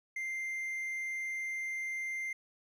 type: tone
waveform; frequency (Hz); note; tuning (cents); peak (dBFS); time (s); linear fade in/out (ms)
triangle; 2093; C7; 0; -33; 0.16-2.33; 5
effects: none